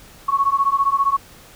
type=beating tone pair; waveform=sine; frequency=1100 / 1115 Hz; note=C#6 / C#6; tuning=-14 / +10 cents; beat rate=15 Hz; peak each=-18 dBFS; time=0.28-1.17 s; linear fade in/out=10 ms; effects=pink hiss -45 dBFS RMS until 1.55 s

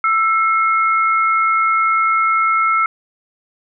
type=tone pair together; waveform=sine; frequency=1325 / 2159 Hz; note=E6 / C#7; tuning=+9 / -46 cents; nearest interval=minor sixth; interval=845 cents; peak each=-13 / -19 dBFS; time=0.04-2.86 s; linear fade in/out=2 ms; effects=none

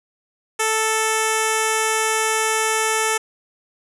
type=tone with low-pass filter; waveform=10% pulse; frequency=440 Hz; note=A4; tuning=in tune; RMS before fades=-20 dBFS; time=0.59-3.18 s; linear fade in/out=10 ms; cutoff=9200 Hz; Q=4.3; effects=none

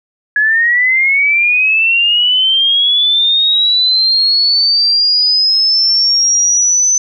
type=linear sweep; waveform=sine; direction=up; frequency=1680 to 6110 Hz; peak=-8 dBFS; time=0.36-6.98 s; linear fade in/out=2 ms; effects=none

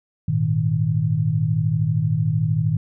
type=chord; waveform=sine; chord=Ab suspended second; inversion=none; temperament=just; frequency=103.83 / 116.8 / 155.74 Hz; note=Ab2 / Bb2 / Eb3; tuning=0 / +4 / +2 cents; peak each=-24 / -22 / -20 dBFS; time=0.28-2.77 s; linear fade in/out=5 ms; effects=none

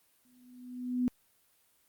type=tone with exponential growth; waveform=sine; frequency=248.9 Hz; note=B3; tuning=14 cents sharp; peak=-24 dBFS; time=0.25-1.08 s; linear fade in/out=0 ms; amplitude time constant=180 ms; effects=white hiss -69 dBFS RMS until 1.88 s + Opus 32 kbps

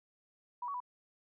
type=tone with pitch steps; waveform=sine; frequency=975 / 1126 / 987 Hz; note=B5 / C#6 / B5; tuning=-23 / +27 / -1 cents; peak=-36 dBFS; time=0.62-0.803 s; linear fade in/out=5 ms; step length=61 ms; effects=none

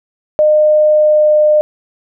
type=tone with pitch glide; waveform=sine; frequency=609 to 605.5 Hz; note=D#5 to D#5; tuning=-37 to -47 cents; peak=-6 dBFS; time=0.39-1.61 s; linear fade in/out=0 ms; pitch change=-10 cents; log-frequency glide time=0.91-1.42 s; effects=none

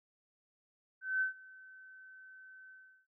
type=tone with ADSR envelope; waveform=sine; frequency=1529 Hz; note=G6; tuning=44 cents flat; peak=-28 dBFS; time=1.01-3.07 s; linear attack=200 ms; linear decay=120 ms; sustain=-24 dB; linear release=370 ms; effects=none

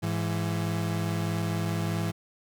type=tone pair together; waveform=35% pulse; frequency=104.8 / 166.36 Hz; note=G#2 / E3; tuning=+16 / +16 cents; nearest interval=minor sixth; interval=800 cents; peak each=-28 / -28 dBFS; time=0.02-2.12 s; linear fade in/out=20 ms; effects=none

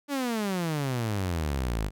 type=exponential sweep; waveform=sawtooth; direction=down; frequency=293.1 to 48.45 Hz; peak=-23 dBFS; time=0.08-1.91 s; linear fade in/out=50 ms; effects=none

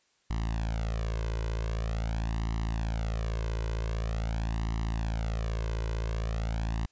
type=tone with flanger; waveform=sawtooth; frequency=55.5 Hz; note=A1; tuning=16 cents sharp; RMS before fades=-31 dBFS; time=0.3-6.86 s; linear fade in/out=5 ms; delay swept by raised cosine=1 to 2 ms; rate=0.45 Hz; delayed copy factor=+0.85; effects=white hiss -70 dBFS RMS until 6.91 s + resampled to 16000 Hz

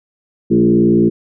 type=tone with frequency modulation; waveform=sine; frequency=277.2 Hz; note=C#4; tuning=in tune; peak=-8 dBFS; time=0.5-1.1 s; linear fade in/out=20 ms; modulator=59.1 Hz; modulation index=1.9; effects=none

